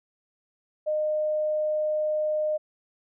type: tone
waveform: sine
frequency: 612 Hz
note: D#5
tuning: 29 cents flat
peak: -23 dBFS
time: 0.86-2.58 s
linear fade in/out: 20 ms
effects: none